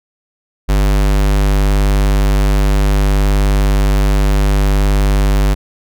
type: tone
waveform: square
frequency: 49.68 Hz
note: G1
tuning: 24 cents sharp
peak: -10 dBFS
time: 0.68-5.55 s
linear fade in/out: 20 ms
effects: none